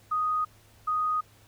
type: tone pair in turn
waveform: sine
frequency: 1244.5 / 1244.5 Hz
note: D#6 / D#6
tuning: 0 / 0 cents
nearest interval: unison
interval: 0 cents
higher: neither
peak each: -24 dBFS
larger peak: neither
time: 0.11-0.45 / 0.87-1.21 s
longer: neither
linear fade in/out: 10 ms
effects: added 105 Hz sine -59 dBFS peak until 1.47 s + pink hiss -59 dBFS RMS until 1.47 s